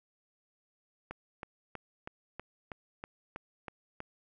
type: click train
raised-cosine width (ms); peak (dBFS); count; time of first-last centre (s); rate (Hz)
0.5; -25; 10; 1.11-4.004; 3.11
effects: none